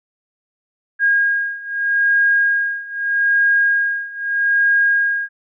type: beating tone pair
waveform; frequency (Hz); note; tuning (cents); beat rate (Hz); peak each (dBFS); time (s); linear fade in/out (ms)
sine; 1628 / 1628.8; G#6 / G#6; -35 / -34; 0.8; -18 / -16; 0.99-5.29; 50
effects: none